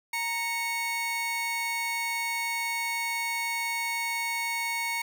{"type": "tone pair together", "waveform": "40% pulse", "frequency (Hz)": [930, 2212], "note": ["A#5", "C#7"], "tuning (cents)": [-4, -4], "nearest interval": "octave + minor third", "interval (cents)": 1500, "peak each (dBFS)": [-32, -29], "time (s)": [0.13, 5.02], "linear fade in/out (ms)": 5, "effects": []}